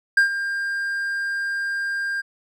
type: tone with ADSR envelope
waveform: triangle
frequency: 1600 Hz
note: G6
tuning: 35 cents sharp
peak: -9 dBFS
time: 0.17-2.22 s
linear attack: 5 ms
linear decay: 110 ms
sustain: -12 dB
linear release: 21 ms
effects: none